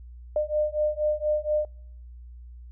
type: beating tone pair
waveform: sine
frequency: 602 / 606.2 Hz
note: D5 / D#5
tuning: +43 / -45 cents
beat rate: 4.2 Hz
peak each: -26 dBFS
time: 0.36-1.65 s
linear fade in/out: 2 ms
effects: noise-tail reverb RT60 0.6 s tail -26 dB re dry + added 60 Hz sine -41 dBFS peak until 2.71 s